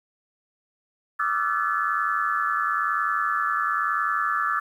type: tone cluster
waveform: sine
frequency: 1159 / 1240 / 1350 / 1502 / 1724 Hz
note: D6 / D#6 / E6 / F#6 / A6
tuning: -23 / -6 / +41 / +26 / -36 cents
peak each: -28 / -29 / -26 / -33 / -28 dBFS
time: 1.19-4.6 s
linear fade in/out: 10 ms
effects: 9-bit